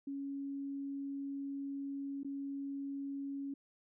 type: tone with dropouts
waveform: sine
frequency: 277.7 Hz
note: C#4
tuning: 3 cents sharp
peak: -38 dBFS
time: 0.07-3.54 s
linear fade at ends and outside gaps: 5 ms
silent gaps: 2.233-2.246 s
effects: none